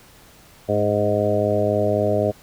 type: harmonic tone with a mistuned harmonic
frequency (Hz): 103.83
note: G#2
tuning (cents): 0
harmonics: 1 / 2 / 3 / 4 / 5 / 6 / 7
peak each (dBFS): -25 / -27 / -28 / -24 / -24 / -21 / -31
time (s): 0.68-2.32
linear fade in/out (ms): 20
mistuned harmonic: 2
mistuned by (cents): +32
effects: pink hiss -49 dBFS RMS until 2.42 s